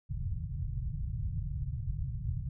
white low-pass noise, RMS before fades -35 dBFS, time 0.09-2.49 s, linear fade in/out 10 ms, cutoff 140 Hz, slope 48 dB/octave, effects none

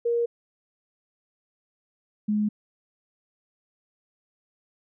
sine tone pair in turn, 470.9 / 210.4 Hz, A#4 / G#3, +18 / +23 cents, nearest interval octave + major second, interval 1395 cents, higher first, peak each -21 dBFS, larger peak neither, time 0.05-0.26 / 2.28-2.49 s, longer neither, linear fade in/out 10 ms, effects none

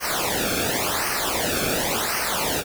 pink noise with flanger, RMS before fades -24 dBFS, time 0-2.64 s, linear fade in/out 50 ms, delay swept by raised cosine 0.27 to 1.04 ms, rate 0.92 Hz, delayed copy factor -0.85, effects none

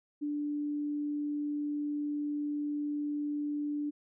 sine tone, 293.7 Hz, D4, in tune, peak -31 dBFS, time 0.21-3.91 s, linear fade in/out 20 ms, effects none

